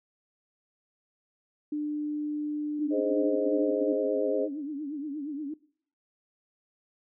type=tone; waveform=sine; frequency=298.4 Hz; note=D4; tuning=28 cents sharp; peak=-28 dBFS; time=1.72-3.93 s; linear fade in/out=5 ms
type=tone with vibrato; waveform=sine; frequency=292.3 Hz; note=D4; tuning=8 cents flat; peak=-32 dBFS; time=2.79-5.54 s; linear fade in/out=5 ms; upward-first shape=triangle; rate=8.5 Hz; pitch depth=140 cents each way
type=chord; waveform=sine; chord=Ab major; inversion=none; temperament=equal; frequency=415.3 / 523.3 / 622.3 Hz; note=Ab4 / C5 / Eb5; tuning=0 / 0 / 0 cents; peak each=-29 / -29 / -32 dBFS; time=2.9-4.49 s; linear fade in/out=50 ms
effects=noise-tail reverb RT60 0.6 s tail -23 dB re dry